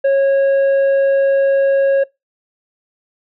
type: tone with tanh clipping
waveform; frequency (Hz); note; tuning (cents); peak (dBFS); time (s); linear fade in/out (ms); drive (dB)
sine; 548; C#5; -20; -11; 0.04-2.04; 10; 5
effects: noise-tail reverb RT60 0.2 s tail -24 dB re dry